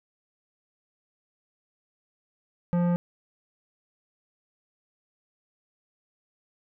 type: tone with tanh clipping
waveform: sine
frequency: 174.61 Hz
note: F3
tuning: in tune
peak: -23 dBFS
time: 2.73-2.96 s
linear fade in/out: 0 ms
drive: 14 dB
effects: none